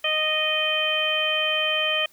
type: harmonic tone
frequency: 620 Hz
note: D#5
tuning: 6 cents flat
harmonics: 1 / 2 / 3 / 4 / 5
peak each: -28 / -32 / -30 / -26 / -24 dBFS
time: 0.04-2.06 s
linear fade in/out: 5 ms
effects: white hiss -57 dBFS RMS until 2.12 s